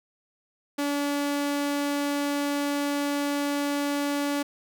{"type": "tone", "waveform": "sawtooth", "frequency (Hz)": 286.6, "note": "D4", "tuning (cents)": -42, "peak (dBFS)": -21, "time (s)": [0.78, 4.43], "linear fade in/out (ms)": 10, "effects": []}